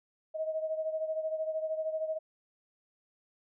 sine beating tone pair, 630 / 643 Hz, D#5 / E5, +21 / -43 cents, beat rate 13 Hz, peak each -32 / -38 dBFS, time 0.34-2.19 s, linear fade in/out 20 ms, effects none

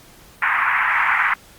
white band-pass noise, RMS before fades -18 dBFS, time 0.42-1.34 s, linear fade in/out 5 ms, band 890 to 2200 Hz, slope 48 dB/octave, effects pink hiss -47 dBFS RMS until 1.58 s + Opus 48 kbps

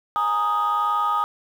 sine chord, Ab suspended second, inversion none, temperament equal, 830.6 / 932.3 / 1244.5 Hz, Ab5 / Bb5 / Eb6, 0 / 0 / 0 cents, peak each -25 / -25 / -19 dBFS, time 0.16-1.24 s, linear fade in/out 0 ms, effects tanh soft clip ceiling -15 dBFS + 8-bit

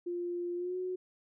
sine tone with pitch glide, 350 to 367.2 Hz, F4 to F#4, +4 to -13 cents, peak -33 dBFS, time 0.06-0.96 s, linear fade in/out 10 ms, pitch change +83 cents, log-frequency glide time 0.56-0.77 s, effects none

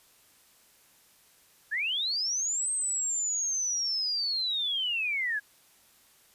sine linear two-way sweep, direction up then down, 1622 to 8372 to 1622 Hz, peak -27 dBFS, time 1.71-5.4 s, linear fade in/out 20 ms, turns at 2.71 s, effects white hiss -61 dBFS RMS until 6.34 s + resampled to 32000 Hz

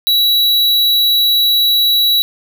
square tone, 3912 Hz, B7, 17 cents flat, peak -10 dBFS, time 0.07-2.22 s, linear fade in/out 0 ms, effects none

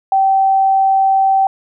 sine tone, 774 Hz, G5, 22 cents flat, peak -9 dBFS, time 0.12-1.47 s, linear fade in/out 2 ms, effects none

